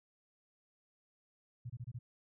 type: tone bursts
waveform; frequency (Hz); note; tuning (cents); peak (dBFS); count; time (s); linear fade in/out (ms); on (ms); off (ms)
sine; 120.7; B2; -39; -40; 5; 1.65-1.99; 10; 48; 25
effects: none